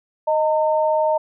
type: tone pair together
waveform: sine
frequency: 622.3 / 909.4 Hz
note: D#5 / A#5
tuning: 0 / -43 cents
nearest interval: perfect fifth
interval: 657 cents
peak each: -17 / -20 dBFS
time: 0.27-1.18 s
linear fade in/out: 10 ms
effects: none